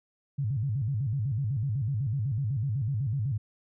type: tone with vibrato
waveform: sine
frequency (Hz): 122.1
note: B2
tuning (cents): -19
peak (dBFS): -26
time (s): 0.38-3.38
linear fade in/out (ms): 10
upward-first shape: square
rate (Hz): 8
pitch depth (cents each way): 240
effects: none